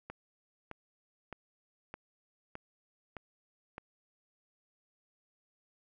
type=click train; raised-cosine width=0.5 ms; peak=-27 dBFS; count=7; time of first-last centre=0.1-3.781 s; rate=1.63 Hz; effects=none